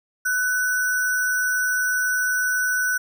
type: tone with sample-and-hold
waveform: sine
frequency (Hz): 1494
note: F#6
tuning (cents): +16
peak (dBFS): -19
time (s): 0.25-2.98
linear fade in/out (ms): 10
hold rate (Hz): 7350
effects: none